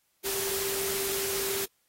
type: tone in noise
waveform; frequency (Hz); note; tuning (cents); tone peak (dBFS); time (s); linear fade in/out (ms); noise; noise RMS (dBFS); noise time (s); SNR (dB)
sine; 392; G4; 0; -33; 0.24-1.66; 20; white; -32; 0.24-1.66; -4
effects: white hiss -72 dBFS RMS until 1.88 s + AAC 48 kbps